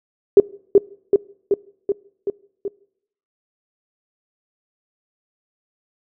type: tone with echo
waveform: sine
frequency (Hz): 400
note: G4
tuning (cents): +35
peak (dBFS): -3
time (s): 0.37-0.4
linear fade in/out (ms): 2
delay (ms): 380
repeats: 6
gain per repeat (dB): -3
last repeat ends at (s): 2.68
effects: noise-tail reverb RT60 0.7 s tail -23 dB re dry